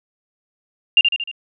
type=tone with echo; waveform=sine; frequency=2794 Hz; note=F7; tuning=in tune; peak=-7 dBFS; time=0.97-1.01 s; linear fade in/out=2 ms; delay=76 ms; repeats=4; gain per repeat=-5 dB; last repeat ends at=1.314 s; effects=none

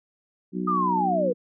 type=harmonic tone; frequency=61.74 Hz; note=B1; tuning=in tune; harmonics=3 / 4 / 5 / 6; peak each=-28 / -33 / -32 / -34 dBFS; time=0.52-1.34 s; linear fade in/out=50 ms
type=linear sweep; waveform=sine; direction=down; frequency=1244.5 to 466.2 Hz; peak=-21 dBFS; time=0.67-1.33 s; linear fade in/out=10 ms
effects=none

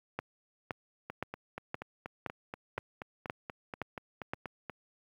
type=two click trains; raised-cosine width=0.5 ms; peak=-24 / -19 dBFS; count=16 / 9; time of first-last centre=1.1-4.697 / 0.19-4.335 s; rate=4.17 / 1.93 Hz; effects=high-pass 80 Hz 12 dB/octave + 10-bit

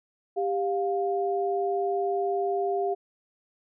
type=tone pair together; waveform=sine; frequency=395.7 / 705 Hz; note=G4 / F5; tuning=+16 / +16 cents; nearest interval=minor seventh; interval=1000 cents; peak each=-26 / -28 dBFS; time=0.36-2.95 s; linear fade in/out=20 ms; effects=none

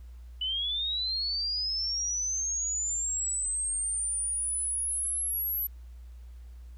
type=linear sweep; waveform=sine; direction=up; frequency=2966 to 11840 Hz; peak=-28 dBFS; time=0.41-5.67 s; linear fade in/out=5 ms; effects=added 60 Hz sine -43 dBFS peak until 6.77 s + pink hiss -67 dBFS RMS until 6.77 s

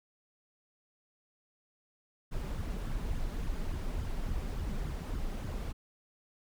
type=noise with flanger; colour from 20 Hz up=brown; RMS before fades=-35 dBFS; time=2.31-5.73 s; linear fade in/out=20 ms; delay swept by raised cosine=0.59 to 5.19 ms; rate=3.5 Hz; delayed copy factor=+0.55; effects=none

